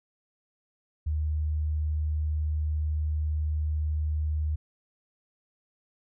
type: tone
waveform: sine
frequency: 76.5 Hz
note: D#2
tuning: 29 cents flat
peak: -25 dBFS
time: 1.06-4.56 s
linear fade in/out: 10 ms
effects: none